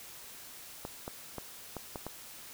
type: clicks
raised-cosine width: 1 ms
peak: -24 dBFS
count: 6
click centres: 0.851 / 1.079 / 1.383 / 1.767 / 1.958 / 2.066 s
effects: white hiss -49 dBFS RMS until 2.53 s